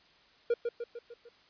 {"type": "tone with echo", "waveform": "triangle", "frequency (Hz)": 473.2, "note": "A#4", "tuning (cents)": 26, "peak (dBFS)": -22, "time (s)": [0.5, 0.54], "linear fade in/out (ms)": 5, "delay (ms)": 150, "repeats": 5, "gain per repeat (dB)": -5, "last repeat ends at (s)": 1.29, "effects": ["white hiss -62 dBFS RMS until 1.49 s", "resampled to 11025 Hz"]}